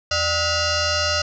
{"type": "tone with frequency modulation", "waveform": "sine", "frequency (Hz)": 2129, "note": "C7", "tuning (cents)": 30, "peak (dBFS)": -18, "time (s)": [0.11, 1.22], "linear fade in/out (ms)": 5, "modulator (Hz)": 682, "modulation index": 5.4, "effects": []}